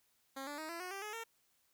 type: tone with pitch steps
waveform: 10% pulse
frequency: 269.7 / 290.7 / 313.4 / 337.8 / 364.2 / 392.6 / 423.2 / 456.2 Hz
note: C#4 / D4 / D#4 / E4 / F#4 / G4 / G#4 / A#4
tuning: -47 / -18 / +13 / +42 / -27 / +3 / +33 / -37 cents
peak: -34 dBFS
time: 0.36-1.24 s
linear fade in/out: 10 ms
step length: 110 ms
effects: white hiss -75 dBFS RMS until 1.73 s